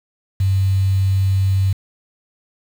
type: tone with quantisation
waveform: sine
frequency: 96.3 Hz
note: G2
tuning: 30 cents flat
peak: -13 dBFS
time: 0.4-1.73 s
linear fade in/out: 5 ms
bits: 6
effects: none